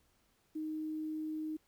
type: tone with quantisation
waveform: sine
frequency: 311.1 Hz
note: D#4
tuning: in tune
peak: -36 dBFS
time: 0.55-1.57 s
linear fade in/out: 10 ms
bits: 11
effects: pink hiss -73 dBFS RMS until 1.67 s